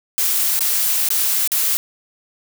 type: noise with dropouts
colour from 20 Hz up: blue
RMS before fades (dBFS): -18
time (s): 0.18-1.77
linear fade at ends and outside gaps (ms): 0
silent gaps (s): 0.592-0.607 / 1.088-1.104 / 1.475-1.518
effects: none